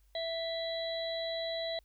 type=harmonic tone; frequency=660 Hz; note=E5; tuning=2 cents sharp; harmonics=1 / 3 / 5 / 6; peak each=-35 / -45 / -47 / -39 dBFS; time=0.15-1.79 s; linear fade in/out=2 ms; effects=added 50 Hz sine -62 dBFS peak until 1.84 s + white hiss -75 dBFS RMS until 1.84 s